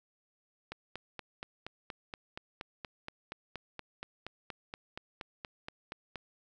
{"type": "click train", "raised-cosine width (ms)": 0.3, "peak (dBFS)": -24, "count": 24, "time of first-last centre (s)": [0.72, 6.157], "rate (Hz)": 4.23, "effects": []}